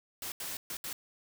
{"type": "noise bursts at uneven times", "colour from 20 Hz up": "white", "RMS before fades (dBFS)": -39, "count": 4, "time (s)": [[0.22, 0.32], [0.4, 0.57], [0.7, 0.77], [0.84, 0.93]], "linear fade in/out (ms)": 2, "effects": []}